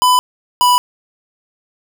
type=tone pair in turn; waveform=square; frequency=1000 / 986.8 Hz; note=B5 / B5; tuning=+21 / -2 cents; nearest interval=unison; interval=23 cents; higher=first; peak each=-9 dBFS; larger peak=neither; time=0.02-0.19 / 0.61-0.78 s; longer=neither; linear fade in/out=0 ms; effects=none